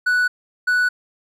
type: tone pair in turn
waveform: triangle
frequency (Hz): 1480 / 1480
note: F#6 / F#6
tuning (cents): 0 / 0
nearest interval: unison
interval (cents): 0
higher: neither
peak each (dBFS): -13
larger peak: neither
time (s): 0.06-0.28 / 0.67-0.89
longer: neither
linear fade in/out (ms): 10
effects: none